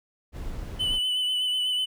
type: noise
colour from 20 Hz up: brown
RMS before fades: -34 dBFS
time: 0.32-1 s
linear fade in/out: 50 ms
type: tone with vibrato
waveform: triangle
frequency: 3000 Hz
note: F#7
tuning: 23 cents sharp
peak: -22 dBFS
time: 0.79-1.86 s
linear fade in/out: 20 ms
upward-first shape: sine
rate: 8.1 Hz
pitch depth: 27 cents each way
effects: none